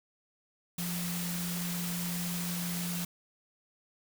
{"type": "tone in noise", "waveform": "sine", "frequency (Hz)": 174.9, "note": "F3", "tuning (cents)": 3, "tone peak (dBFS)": -34, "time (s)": [0.78, 3.05], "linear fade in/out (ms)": 5, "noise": "white", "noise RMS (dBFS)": -38, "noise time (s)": [0.78, 3.05], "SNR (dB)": 1, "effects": []}